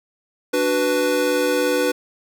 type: chord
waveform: square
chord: B minor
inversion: first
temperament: equal with one note detuned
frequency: 293.7 / 371.1 / 493.9 Hz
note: D4 / F#4 / B4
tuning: 0 / +5 / 0 cents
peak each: -24 / -25 / -20 dBFS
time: 0.53-1.92 s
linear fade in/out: 10 ms
effects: none